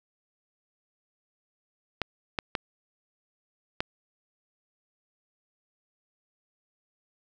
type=clicks; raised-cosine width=0.3 ms; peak=-11 dBFS; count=4; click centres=2.017 / 2.388 / 2.552 / 3.805 s; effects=none